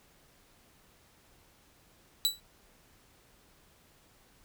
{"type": "tone with exponential decay", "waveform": "sawtooth", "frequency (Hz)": 3943, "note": "B7", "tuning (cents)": -4, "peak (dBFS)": -18, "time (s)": [2.25, 2.4], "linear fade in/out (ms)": 0, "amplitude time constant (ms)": 32, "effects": ["pink hiss -63 dBFS RMS until 4.44 s"]}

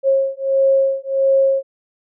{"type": "beating tone pair", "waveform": "sine", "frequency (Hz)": [540, 541.5], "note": ["C#5", "C#5"], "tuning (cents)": [-45, -41], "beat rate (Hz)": 1.5, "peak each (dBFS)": -16, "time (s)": [0.03, 1.63], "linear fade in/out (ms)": 50, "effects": []}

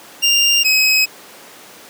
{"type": "tone pair in turn", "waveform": "25% pulse", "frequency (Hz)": [2794, 2544], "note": ["F7", "D#7"], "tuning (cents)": [0, 38], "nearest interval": "major second", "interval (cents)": 162, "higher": "first", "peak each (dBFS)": -7, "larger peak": "neither", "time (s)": [[0.22, 0.64], [0.64, 1.06]], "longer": "neither", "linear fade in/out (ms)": 20, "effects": ["pink hiss -39 dBFS RMS until 1.89 s", "high-pass 300 Hz 12 dB/octave"]}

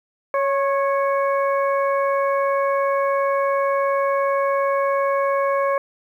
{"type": "harmonic tone with a mistuned harmonic", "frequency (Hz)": 555, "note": "C#5", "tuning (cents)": 2, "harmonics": [1, 2, 3, 4], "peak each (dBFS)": [-19, -22, -31, -33], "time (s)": [0.34, 5.78], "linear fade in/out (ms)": 2, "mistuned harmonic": 2, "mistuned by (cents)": -28, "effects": ["9-bit"]}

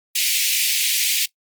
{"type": "high-pass noise", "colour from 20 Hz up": "pink", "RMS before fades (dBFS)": -20, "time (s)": [0.15, 1.26], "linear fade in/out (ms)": 10, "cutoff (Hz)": 2200, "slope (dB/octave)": 48, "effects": ["noise-tail reverb RT60 0.1 s tail -21 dB re dry", "Opus 24 kbps"]}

